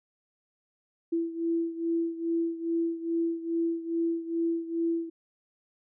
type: beating tone pair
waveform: sine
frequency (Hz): 332.7 / 335.1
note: E4 / E4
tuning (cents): +16 / +29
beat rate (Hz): 2.4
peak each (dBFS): -28 / -32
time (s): 1.12-5.1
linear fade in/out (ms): 10
effects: none